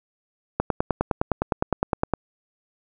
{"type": "click train", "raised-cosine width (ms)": 1, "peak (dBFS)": -6, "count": 16, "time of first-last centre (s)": [0.6, 2.137], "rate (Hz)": 9.76, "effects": []}